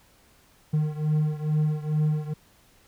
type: beating tone pair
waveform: triangle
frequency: 152 / 154.3 Hz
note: D#3 / D#3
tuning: -40 / -14 cents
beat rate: 2.3 Hz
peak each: -22 / -25 dBFS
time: 0.73-2.34 s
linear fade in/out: 10 ms
effects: pink hiss -59 dBFS RMS until 2.87 s